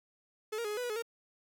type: tone with pitch steps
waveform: 45% pulse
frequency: 430.9 / 468.1 / 417.9 / 420.5 / 495.3 / 486.4 / 426.6 / 462.5 Hz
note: A4 / A#4 / G#4 / G#4 / B4 / B4 / G#4 / A#4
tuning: -36 / +7 / +11 / +22 / +5 / -26 / +46 / -14 cents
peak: -34 dBFS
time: 0.52-1.024 s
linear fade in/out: 10 ms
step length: 63 ms
effects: none